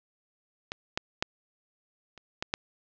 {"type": "clicks", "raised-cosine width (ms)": 0.2, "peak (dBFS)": [-16, -10, -8, -29, -13, -9], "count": 6, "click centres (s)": [0.719, 0.975, 1.225, 2.177, 2.425, 2.539], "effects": ["low-pass 5000 Hz 12 dB/octave"]}